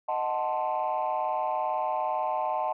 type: chord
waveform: sine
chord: D# diminished seventh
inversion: none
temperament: equal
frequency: 622.3 / 740 / 880 / 1046.5 Hz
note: D#5 / F#5 / A5 / C6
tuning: 0 / 0 / 0 / 0 cents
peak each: -31 / -30 / -29 / -33 dBFS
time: 0.08-2.73 s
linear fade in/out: 10 ms
effects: tanh soft clip ceiling -20 dBFS